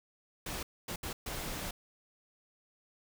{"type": "noise bursts at uneven times", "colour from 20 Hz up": "pink", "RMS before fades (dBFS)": -39, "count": 4, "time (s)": [[0.46, 0.63], [0.88, 0.96], [1.03, 1.13], [1.26, 1.71]], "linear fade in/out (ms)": 5, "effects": []}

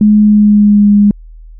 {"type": "tone with pitch glide", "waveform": "sine", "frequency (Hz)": [210.7, 205.1], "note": ["G#3", "G#3"], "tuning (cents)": [25, -21], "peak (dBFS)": -3, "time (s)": [0.01, 1.11], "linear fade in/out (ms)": 2, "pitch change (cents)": -46, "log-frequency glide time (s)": [0.21, 0.9], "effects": ["added 40 Hz sine -30 dBFS peak until 1.59 s"]}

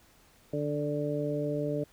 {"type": "harmonic tone with a mistuned harmonic", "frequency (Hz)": 146.83, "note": "D3", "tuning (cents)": 0, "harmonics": [1, 2, 3, 4], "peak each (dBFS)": [-34, -34, -34, -34], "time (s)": [0.53, 1.84], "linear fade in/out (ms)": 5, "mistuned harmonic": 1, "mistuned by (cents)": 20, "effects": ["pink hiss -61 dBFS RMS until 1.92 s"]}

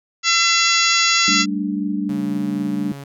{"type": "harmonic tone", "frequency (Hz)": 676, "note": "E5", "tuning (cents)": 43, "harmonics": [2, 3, 4, 5, 6, 7, 8, 9, 10], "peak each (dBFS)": [-21, -21, -21, -23, -23, -22, -25, -28, -23], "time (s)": [0.23, 1.46], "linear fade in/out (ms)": 50}
{"type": "chord", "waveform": "sine", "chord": "G suspended second", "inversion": "none", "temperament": "equal", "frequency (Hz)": [196, 220, 293.7], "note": ["G3", "A3", "D4"], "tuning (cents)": [0, 0, 0], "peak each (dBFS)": [-23, -26, -23], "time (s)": [1.28, 2.92], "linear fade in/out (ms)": 2}
{"type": "tone with pitch glide", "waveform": "sawtooth", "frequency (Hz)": [138.59, 139.72], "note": ["C#3", "C#3"], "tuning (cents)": [0, 14], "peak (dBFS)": -28, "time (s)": [2.09, 3.04], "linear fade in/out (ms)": 5, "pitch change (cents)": 14, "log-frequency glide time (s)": [2.68, 2.76]}
{"effects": []}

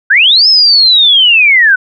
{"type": "linear two-way sweep", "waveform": "sine", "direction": "up then down", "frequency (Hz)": [1467, 5274, 1467], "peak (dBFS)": -3, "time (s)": [0.1, 1.76], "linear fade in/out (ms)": 10, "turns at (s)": 0.48, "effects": []}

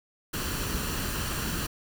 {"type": "noise with comb filter", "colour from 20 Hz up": "pink", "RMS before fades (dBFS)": -31, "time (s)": [0.33, 1.67], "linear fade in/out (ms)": 10, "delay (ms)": 0.69, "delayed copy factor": 0.5, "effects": []}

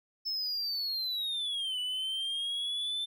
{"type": "linear two-way sweep", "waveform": "triangle", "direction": "down then up", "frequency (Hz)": [5274, 2960, 3556], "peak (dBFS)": -30, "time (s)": [0.25, 3.06], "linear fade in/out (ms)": 20, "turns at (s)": 1.79, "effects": []}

